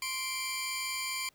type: tone pair together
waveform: 15% pulse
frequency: 1046.5 / 2349 Hz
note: C6 / D7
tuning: 0 / 0 cents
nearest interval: octave + major second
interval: 1400 cents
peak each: -31 / -28 dBFS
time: 0.02-1.29 s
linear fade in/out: 2 ms
effects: pink hiss -67 dBFS RMS until 1.34 s